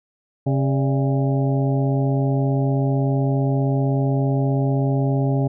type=harmonic tone with a mistuned harmonic; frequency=135.5 Hz; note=C#3; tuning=39 cents flat; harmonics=1 / 2 / 3 / 4 / 5 / 6; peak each=-18 / -24 / -28 / -30 / -32 / -34 dBFS; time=0.46-5.48 s; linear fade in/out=10 ms; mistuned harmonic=4; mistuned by=+120 cents; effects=none